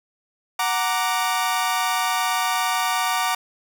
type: chord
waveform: sawtooth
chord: Gb augmented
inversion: none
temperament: equal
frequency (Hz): 740 / 932.3 / 1174.7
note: Gb5 / Bb5 / D6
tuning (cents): 0 / 0 / 0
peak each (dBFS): -21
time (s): 0.59-3.35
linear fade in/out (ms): 5
effects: none